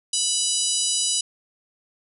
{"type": "harmonic tone", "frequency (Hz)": 985, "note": "B5", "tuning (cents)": -5, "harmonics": [3, 4, 5, 6, 7, 8, 9, 10], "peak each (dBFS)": [-29, -29, -29, -29, -29, -29, -29, -29], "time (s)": [0.13, 1.21], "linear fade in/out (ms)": 5, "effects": []}